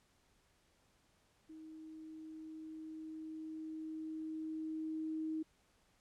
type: tone with level ramp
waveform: sine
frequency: 315.6 Hz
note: D#4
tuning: 25 cents sharp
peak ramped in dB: -50 to -36 dBFS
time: 1.49-5.43 s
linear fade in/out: 10 ms
effects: pink hiss -73 dBFS RMS until 6 s + low-pass 10000 Hz 12 dB/octave